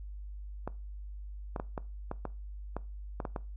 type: clicks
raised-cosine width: 1 ms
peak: -21 dBFS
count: 10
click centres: 0.676 / 1.562 / 1.599 / 1.778 / 2.114 / 2.253 / 2.766 / 3.202 / 3.252 / 3.362 s
effects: noise-tail reverb RT60 0.3 s tail -20 dB re dry + added 50 Hz sine -40 dBFS peak until 3.56 s